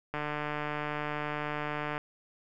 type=click train; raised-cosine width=0.5 ms; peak=-19 dBFS; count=275; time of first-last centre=0.14-1.979 s; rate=149 Hz; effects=none